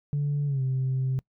sine tone with pitch glide, 144.7 to 131.17 Hz, D3 to C3, -25 to +5 cents, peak -22 dBFS, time 0.13-1.19 s, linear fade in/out 0 ms, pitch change -170 cents, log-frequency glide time 0.46-0.62 s, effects noise-tail reverb RT60 0.1 s tail -25 dB re dry + tanh soft clip ceiling -21 dBFS

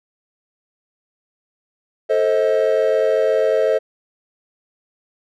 triangle chord, A diminished, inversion none, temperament just, 440 / 528 / 633.6 Hz, A4 / C5 / Eb5, 0 / +16 / +31 cents, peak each -16 dBFS, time 2.09-3.79 s, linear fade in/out 20 ms, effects tanh soft clip ceiling -5 dBFS

